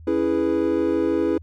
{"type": "chord", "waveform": "triangle", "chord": "C# minor seventh", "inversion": "none", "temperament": "equal", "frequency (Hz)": [277.2, 329.6, 415.3, 493.9], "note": ["C#4", "E4", "G#4", "B4"], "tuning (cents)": [0, 0, 0, 0], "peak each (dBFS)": [-24, -19, -22, -24], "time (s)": [0.07, 1.38], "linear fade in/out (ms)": 5, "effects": ["added 81 Hz sine -39 dBFS peak until 1.42 s", "MP3 96 kbps"]}